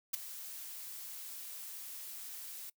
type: noise with ADSR envelope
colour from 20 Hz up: blue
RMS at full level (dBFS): -32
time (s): 0.13-2.7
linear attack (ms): 12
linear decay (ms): 10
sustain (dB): -14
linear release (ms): 8
effects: noise-tail reverb RT60 0.1 s tail -22 dB re dry